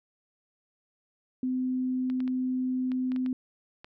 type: tone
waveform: sine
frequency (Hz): 255.7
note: C4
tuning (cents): -40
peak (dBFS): -26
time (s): 1.43-3.33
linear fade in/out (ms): 2
type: clicks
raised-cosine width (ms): 0.3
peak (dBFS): -29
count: 8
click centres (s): 2.1 / 2.204 / 2.278 / 2.918 / 3.119 / 3.162 / 3.262 / 3.845
effects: none